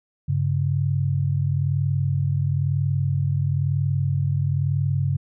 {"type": "tone pair together", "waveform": "sine", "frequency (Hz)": [99, 140.01], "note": ["G2", "C#3"], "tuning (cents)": [18, 18], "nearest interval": "tritone", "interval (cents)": 600, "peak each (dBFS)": [-23, -21], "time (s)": [0.28, 5.17], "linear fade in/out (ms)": 10, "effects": []}